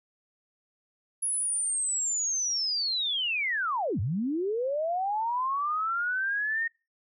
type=linear two-way sweep; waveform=sine; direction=down then up; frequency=10548 to 86 to 1857 Hz; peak=-26 dBFS; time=1.22-6.68 s; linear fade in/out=10 ms; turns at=4 s; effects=noise-tail reverb RT60 0.3 s tail -26 dB re dry